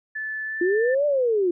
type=tone with pitch glide; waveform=sine; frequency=1743 to 1773.5 Hz; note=A6 to A6; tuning=-17 to +13 cents; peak=-27 dBFS; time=0.15-0.95 s; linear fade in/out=10 ms; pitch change=+30 cents; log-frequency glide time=0.45-0.66 s
type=linear two-way sweep; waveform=sine; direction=up then down; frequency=338.7 to 596 to 338.7 Hz; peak=-18 dBFS; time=0.61-1.51 s; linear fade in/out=5 ms; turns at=1.06 s
effects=none